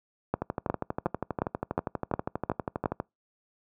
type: two click trains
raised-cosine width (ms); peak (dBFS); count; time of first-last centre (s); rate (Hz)
1; -11 / -15; 8 / 33; 0.34-2.858 / 0.42-3.001; 2.78 / 12.4
effects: noise-tail reverb RT60 0.2 s tail -26 dB re dry + high-pass 80 Hz 12 dB/octave